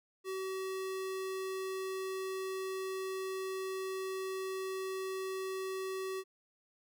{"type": "tone", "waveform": "square", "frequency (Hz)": 380, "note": "F#4", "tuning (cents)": 46, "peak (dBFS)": -37, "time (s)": [0.24, 6.24], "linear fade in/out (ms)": 50, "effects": []}